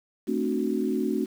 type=chord; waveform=sine; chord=D dominant seventh; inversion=second; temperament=equal with one note detuned; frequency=220 / 261.6 / 300.9 / 370 Hz; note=A3 / C4 / D4 / F#4; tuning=0 / 0 / +42 / 0 cents; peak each=-29 / -29 / -30 / -29 dBFS; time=0.27-1.26 s; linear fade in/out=20 ms; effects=8-bit